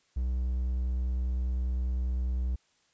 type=tone with vibrato; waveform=triangle; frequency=62.5 Hz; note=B1; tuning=21 cents sharp; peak=-25 dBFS; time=0.16-2.56 s; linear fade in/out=10 ms; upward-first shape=square; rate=10 Hz; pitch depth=8 cents each way; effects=white hiss -69 dBFS RMS until 2.93 s + resampled to 16000 Hz